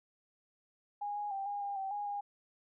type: tone with pitch steps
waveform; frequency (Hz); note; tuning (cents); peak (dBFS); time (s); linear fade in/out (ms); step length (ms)
sine; 821 / 827 / 784 / 815 / 805 / 774 / 823 / 814; G#5 / G#5 / G5 / G#5 / G5 / G5 / G#5 / G#5; -20 / -8 / 0 / -33 / +46 / -22 / -16 / -35; -35; 1.01-2.21; 10; 150
effects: none